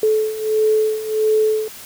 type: beating tone pair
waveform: sine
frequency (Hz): 432.3 / 433.8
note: A4 / A4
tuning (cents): -31 / -25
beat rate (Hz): 1.5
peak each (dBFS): -20 / -16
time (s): 0.03-1.68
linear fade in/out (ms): 2
effects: white hiss -37 dBFS RMS until 1.85 s